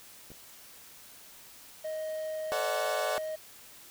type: clicks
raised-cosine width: 2 ms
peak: -37 dBFS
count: 2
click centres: 0.304 / 0.317 s
type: tone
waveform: triangle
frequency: 626 Hz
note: D#5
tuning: 10 cents sharp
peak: -31 dBFS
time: 1.84-3.36 s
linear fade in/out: 10 ms
type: chord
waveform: 25% pulse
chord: D dominant seventh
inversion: second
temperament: equal with one note detuned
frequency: 440 / 523.3 / 574.6 / 740 Hz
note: A4 / C5 / D5 / F#5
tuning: 0 / 0 / -38 / 0 cents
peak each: -35 / -35 / -30 / -31 dBFS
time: 2.52-3.18 s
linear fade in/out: 0 ms
effects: white hiss -52 dBFS RMS until 3.9 s

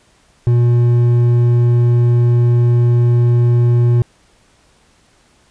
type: tone with hard clipping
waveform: triangle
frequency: 120 Hz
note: B2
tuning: 49 cents flat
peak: -10 dBFS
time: 0.47-4.02 s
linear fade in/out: 0 ms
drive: 9 dB
effects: pink hiss -53 dBFS RMS until 5.5 s + resampled to 22050 Hz

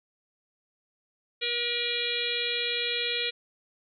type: harmonic tone with a mistuned harmonic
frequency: 478.6 Hz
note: A#4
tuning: 46 cents sharp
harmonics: 1 / 3 / 4 / 5 / 6 / 7 / 8 / 9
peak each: -36 / -42 / -38 / -33 / -37 / -32 / -35 / -36 dBFS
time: 1.41-3.31 s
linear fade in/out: 20 ms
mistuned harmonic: 9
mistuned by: -70 cents
effects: none

